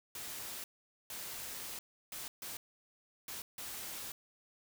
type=noise bursts at uneven times; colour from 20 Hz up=white; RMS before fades=-44 dBFS; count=6; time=0.15-0.64 / 1.1-1.79 / 2.12-2.28 / 2.42-2.57 / 3.28-3.42 / 3.58-4.12 s; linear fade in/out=2 ms; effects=none